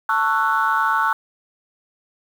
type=chord; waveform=sine; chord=F# minor seventh; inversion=first; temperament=just; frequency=888 / 1110 / 1332 / 1480 Hz; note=A5 / C#6 / E6 / F#6; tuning=+16 / +2 / +18 / 0 cents; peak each=-21 dBFS; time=0.09-1.13 s; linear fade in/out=2 ms; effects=tanh soft clip ceiling -8 dBFS + 7-bit